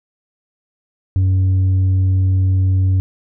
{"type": "tone with tanh clipping", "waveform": "sine", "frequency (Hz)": 94.1, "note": "F#2", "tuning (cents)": 30, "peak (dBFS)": -12, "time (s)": [1.16, 3], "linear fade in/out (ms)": 0, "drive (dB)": 3, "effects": []}